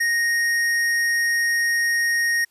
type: tone with tanh clipping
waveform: sine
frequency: 1864.7 Hz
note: A#6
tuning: in tune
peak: -20 dBFS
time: 0-2.45 s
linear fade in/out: 10 ms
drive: 16 dB
effects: white hiss -64 dBFS RMS until 2.5 s + resampled to 32000 Hz